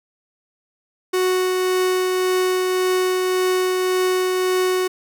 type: tone with tremolo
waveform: 45% pulse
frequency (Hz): 369.3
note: F#4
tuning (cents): -3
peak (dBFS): -16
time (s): 1.13-4.88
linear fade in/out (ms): 10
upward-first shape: triangle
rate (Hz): 1.8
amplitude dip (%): 25
effects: none